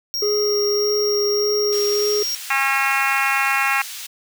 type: tone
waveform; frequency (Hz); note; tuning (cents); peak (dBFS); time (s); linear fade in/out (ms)
square; 5588; F8; 0; -22; 0.14-2.35; 0
type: tone with vibrato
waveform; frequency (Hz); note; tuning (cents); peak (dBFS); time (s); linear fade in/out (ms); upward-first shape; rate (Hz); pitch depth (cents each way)
triangle; 415.3; G#4; 0; -16; 0.22-2.23; 5; sine; 1.7; 13
type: high-pass noise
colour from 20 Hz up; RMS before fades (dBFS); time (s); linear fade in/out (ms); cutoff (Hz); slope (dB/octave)
pink; -33; 1.72-4.07; 10; 2800; 12
type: harmonic tone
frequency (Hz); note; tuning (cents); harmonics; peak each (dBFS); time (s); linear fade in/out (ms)
271.8; C#4; -34; 3 / 4 / 5 / 6 / 7 / 8 / 9 / 10; -25 / -25 / -25 / -25 / -25 / -25 / -25 / -25; 2.5-3.82; 5
effects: none